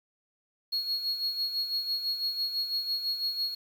triangle tone with tremolo, 4315 Hz, C#8, 47 cents flat, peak -25 dBFS, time 0.72-3.55 s, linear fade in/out 10 ms, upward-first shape sine, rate 6 Hz, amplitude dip 60%, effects 9-bit

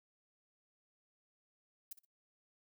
violet noise with echo, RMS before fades -45 dBFS, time 1.91-1.93 s, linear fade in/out 5 ms, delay 61 ms, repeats 2, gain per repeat -13 dB, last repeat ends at 2.052 s, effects noise-tail reverb RT60 0.1 s tail -20 dB re dry

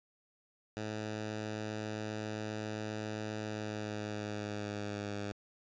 10% pulse tone with pitch glide, 107.5 to 102.41 Hz, A2 to G#2, -40 to -24 cents, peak -29 dBFS, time 0.77-5.32 s, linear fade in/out 0 ms, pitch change -84 cents, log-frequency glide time 3.39-5.2 s, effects resampled to 16000 Hz

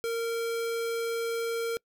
square tone, 461.3 Hz, A#4, 18 cents flat, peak -29 dBFS, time 0.04-1.77 s, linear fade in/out 0 ms, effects noise-tail reverb RT60 0.1 s tail -26 dB re dry

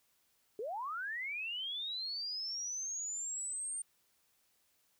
sine linear sweep, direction up, 392 to 8870 Hz, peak -37 dBFS, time 0.59-3.82 s, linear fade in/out 2 ms, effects white hiss -74 dBFS RMS until 4.99 s

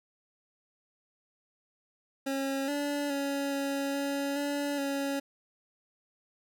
25% pulse tone with pitch steps, 272.3 / 288.1 / 279.7 / 277.9 / 280.3 / 286.4 / 278.2 Hz, C#4 / D4 / C#4 / C#4 / C#4 / D4 / C#4, -31 / -33 / +16 / +4 / +19 / -43 / +6 cents, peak -26 dBFS, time 2.26-5.2 s, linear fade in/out 10 ms, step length 420 ms, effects none

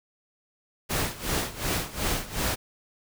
pink noise with tremolo, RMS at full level -26 dBFS, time 0.89-2.56 s, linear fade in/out 20 ms, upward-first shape sine, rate 2.7 Hz, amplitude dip 85%, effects none

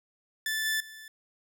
sawtooth tone with level steps, 1754 Hz, A6, 6 cents flat, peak -25 / -23 / -41 dBFS, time 0.46-1.08 s, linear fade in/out 2 ms, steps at 0.65 / 0.8 s, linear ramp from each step 5 ms, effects none

